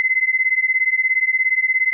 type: beating tone pair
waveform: sine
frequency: 2042 / 2059 Hz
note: C7 / C7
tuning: -43 / -28 cents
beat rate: 17 Hz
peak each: -18 dBFS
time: 0-1.93 s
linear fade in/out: 0 ms
effects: none